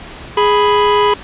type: tone pair together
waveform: 45% pulse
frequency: 415.3 / 987.8 Hz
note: G#4 / B5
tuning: 0 / 0 cents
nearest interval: octave + minor third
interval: 1500 cents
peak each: -12 dBFS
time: 0.37-1.14 s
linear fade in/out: 5 ms
effects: pink hiss -32 dBFS RMS until 1.23 s + resampled to 8000 Hz